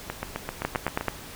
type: two click trains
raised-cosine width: 0.5 ms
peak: -9 / -14 dBFS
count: 5 / 8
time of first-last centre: 0.65-1.083 / 0.1-1.01 s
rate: 9.24 / 7.69 Hz
effects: pink hiss -42 dBFS RMS until 1.35 s